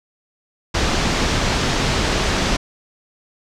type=low-pass noise; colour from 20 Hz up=pink; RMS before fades=-19 dBFS; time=0.74-2.57 s; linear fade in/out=10 ms; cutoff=6500 Hz; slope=24 dB/octave; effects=none